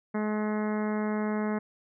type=harmonic tone; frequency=212.5 Hz; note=G#3; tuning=40 cents sharp; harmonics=1 / 2 / 3 / 4 / 5 / 6 / 7 / 8 / 9 / 10; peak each=-28 / -34 / -38 / -40 / -42 / -44 / -45 / -46 / -47 / -48 dBFS; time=0.14-1.59 s; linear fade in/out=10 ms; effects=none